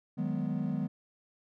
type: chord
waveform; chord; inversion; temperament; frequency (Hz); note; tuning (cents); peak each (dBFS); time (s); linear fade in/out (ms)
triangle; G# minor seventh; second; equal; 155.56 / 185 / 207.7 / 246.9; D#3 / F#3 / G#3 / B3; 0 / 0 / 0 / 0; -33; 0.17-0.88; 20
effects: tanh soft clip ceiling -21 dBFS